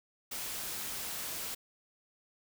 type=noise; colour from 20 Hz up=white; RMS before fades=-39 dBFS; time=0.31-1.55 s; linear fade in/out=10 ms; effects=none